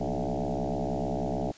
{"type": "tone with frequency modulation", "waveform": "sine", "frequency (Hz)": 227.9, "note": "A#3", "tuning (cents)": -39, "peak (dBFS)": -27, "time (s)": [0, 1.52], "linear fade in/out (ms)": 10, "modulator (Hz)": 66.5, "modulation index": 7.9, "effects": ["white hiss -53 dBFS RMS until 1.57 s", "resampled to 16000 Hz"]}